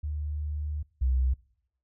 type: tone pair in turn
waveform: sine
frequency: 74.7 / 64.36 Hz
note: D2 / C2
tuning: +30 / -28 cents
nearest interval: minor third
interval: 258 cents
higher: first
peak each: -29 / -22 dBFS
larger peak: second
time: 0.03-0.83 / 1.01-1.34 s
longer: first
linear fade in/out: 10 ms
effects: noise-tail reverb RT60 0.7 s tail -23 dB re dry